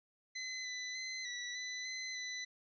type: tone with pitch steps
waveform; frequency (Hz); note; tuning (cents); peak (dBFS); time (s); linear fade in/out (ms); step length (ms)
20% pulse; 2034 / 1999 / 2044 / 1956 / 1997 / 2035 / 1998; C7 / B6 / C7 / B6 / B6 / C7 / B6; -50 / +20 / -41 / -17 / +19 / -49 / +20; -35; 0.35-2.45; 10; 300
effects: resampled to 16000 Hz